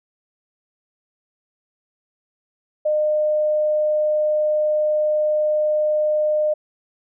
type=tone; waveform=sine; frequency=608 Hz; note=D#5; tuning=40 cents flat; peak=-16 dBFS; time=2.85-6.54 s; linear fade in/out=10 ms; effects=none